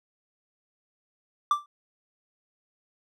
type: tone with exponential decay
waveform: triangle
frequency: 1174.7 Hz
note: D6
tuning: in tune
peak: -14 dBFS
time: 1.51-1.66 s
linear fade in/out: 2 ms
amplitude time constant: 31 ms
effects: none